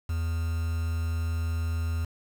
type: tone with quantisation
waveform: triangle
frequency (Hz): 82.41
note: E2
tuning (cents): 0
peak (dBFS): -24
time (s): 0.09-2.05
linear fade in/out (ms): 5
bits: 7
effects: none